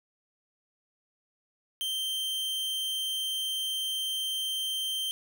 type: tone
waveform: 45% pulse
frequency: 3136 Hz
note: G7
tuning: in tune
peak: -29 dBFS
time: 1.81-5.11 s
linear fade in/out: 0 ms
effects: none